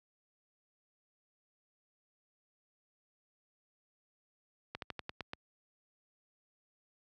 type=slowing click train; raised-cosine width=0.3 ms; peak=-23 dBFS; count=7; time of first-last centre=4.75-5.334 s; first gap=72 ms; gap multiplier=1.12; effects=high-pass 60 Hz 12 dB/octave